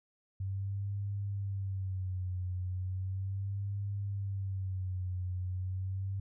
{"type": "tone with vibrato", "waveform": "sine", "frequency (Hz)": 95.7, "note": "G2", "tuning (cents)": -41, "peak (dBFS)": -33, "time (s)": [0.4, 6.2], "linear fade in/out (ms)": 5, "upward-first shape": "sine", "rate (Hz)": 0.36, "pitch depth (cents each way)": 84, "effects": []}